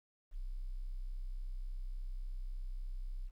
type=tone; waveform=sine; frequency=31.77 Hz; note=B0; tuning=50 cents sharp; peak=-38 dBFS; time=0.31-3.31 s; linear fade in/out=50 ms; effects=12-bit